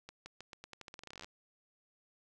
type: accelerating click train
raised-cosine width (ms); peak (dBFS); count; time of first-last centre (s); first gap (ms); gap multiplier
0.2; -30; 21; 0.09-1.245; 170; 0.86
effects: none